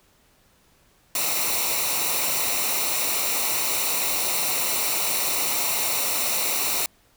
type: noise with comb filter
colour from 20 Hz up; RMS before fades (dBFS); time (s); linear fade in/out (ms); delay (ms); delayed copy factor
white; -24; 1.15-6.86; 2; 0.61; -0.65
effects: pink hiss -60 dBFS RMS until 7.16 s